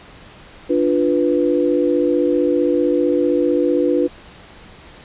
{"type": "chord", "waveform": "sine", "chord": "B diminished", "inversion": "first", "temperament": "equal", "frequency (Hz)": [293.7, 349.2, 493.9], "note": ["D4", "F4", "B4"], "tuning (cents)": [0, 0, 0], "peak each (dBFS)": -18, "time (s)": [0.69, 4.08], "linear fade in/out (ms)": 20, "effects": ["pink hiss -42 dBFS RMS until 5.04 s", "resampled to 8000 Hz"]}